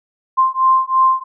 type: beating tone pair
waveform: sine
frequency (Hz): 1046.5 / 1049.5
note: C6 / C6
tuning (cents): 0 / +5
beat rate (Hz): 3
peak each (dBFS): -14 / -14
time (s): 0.37-1.24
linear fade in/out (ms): 20
effects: none